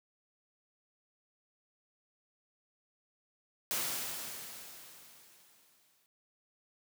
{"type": "noise with exponential decay", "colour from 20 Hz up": "white", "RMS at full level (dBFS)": -33, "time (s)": [3.71, 6.06], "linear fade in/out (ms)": 0, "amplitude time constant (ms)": 510, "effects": ["high-pass 100 Hz 12 dB/octave"]}